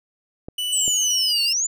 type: clicks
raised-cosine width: 2 ms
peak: -20 dBFS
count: 2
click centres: 0.485 / 0.879 s
type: tone with pitch glide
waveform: 45% pulse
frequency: 2970 to 2787 Hz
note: F#7 to F7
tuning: +6 to -4 cents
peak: -23 dBFS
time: 0.58-1.53 s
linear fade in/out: 5 ms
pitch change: -110 cents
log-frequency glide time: 1.29-1.4 s
type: exponential two-way sweep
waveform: sine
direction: down then up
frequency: 8280 to 4398 to 7250 Hz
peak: -19 dBFS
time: 0.72-1.67 s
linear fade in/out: 10 ms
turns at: 1.43 s
effects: none